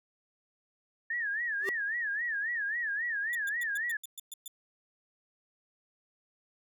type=tone with vibrato; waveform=sine; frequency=1767 Hz; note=A6; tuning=7 cents sharp; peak=-30 dBFS; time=1.1-3.97 s; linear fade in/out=5 ms; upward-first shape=sine; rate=3.7 Hz; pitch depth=160 cents each way
type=tone with exponential growth; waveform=square; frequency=392 Hz; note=G4; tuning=in tune; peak=-30 dBFS; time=1.59-1.69 s; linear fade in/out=0 ms; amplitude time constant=20 ms
type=tone bursts; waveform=10% pulse; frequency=3519 Hz; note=A7; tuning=in tune; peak=-32 dBFS; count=9; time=3.33-4.479 s; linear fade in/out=2 ms; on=21 ms; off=120 ms
effects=none